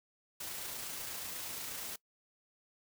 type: noise with amplitude modulation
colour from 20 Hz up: white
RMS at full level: -41 dBFS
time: 0.4-1.96 s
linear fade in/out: 5 ms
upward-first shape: sine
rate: 28.3 Hz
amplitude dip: 25%
effects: noise-tail reverb RT60 0.1 s tail -22 dB re dry